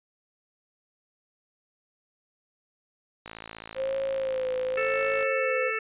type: click train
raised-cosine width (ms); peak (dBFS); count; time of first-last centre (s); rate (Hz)
0.3; -23; 110; 3.26-5.228; 55.4
type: tone with vibrato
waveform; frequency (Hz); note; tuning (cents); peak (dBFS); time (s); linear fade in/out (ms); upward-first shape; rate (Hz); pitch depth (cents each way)
sine; 526; C5; +9; -26; 3.75-5.72; 50; sine; 0.91; 49
type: harmonic tone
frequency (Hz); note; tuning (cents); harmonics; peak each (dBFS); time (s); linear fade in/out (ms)
441.8; A4; +7; 1 / 3 / 4 / 5 / 6; -33 / -33 / -33 / -33 / -33; 4.77-5.79; 5
effects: resampled to 8000 Hz